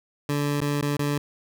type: tone with dropouts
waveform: 20% pulse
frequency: 144.9 Hz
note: D3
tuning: 23 cents flat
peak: -18 dBFS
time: 0.29-1.18 s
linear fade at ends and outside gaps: 2 ms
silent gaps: 0.604-0.615 / 0.812-0.825 / 0.968-0.993 s
effects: none